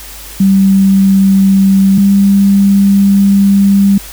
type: tone pair in turn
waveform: sine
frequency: 194.1 / 198.29 Hz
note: G3 / G3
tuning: -17 / +20 cents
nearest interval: unison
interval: 37 cents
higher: second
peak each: -4 dBFS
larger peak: neither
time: 0.4-1.98 / 1.98-3.98 s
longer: second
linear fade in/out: 5 ms
effects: added 50 Hz sine -32 dBFS peak until 4.12 s + white hiss -30 dBFS RMS until 4.12 s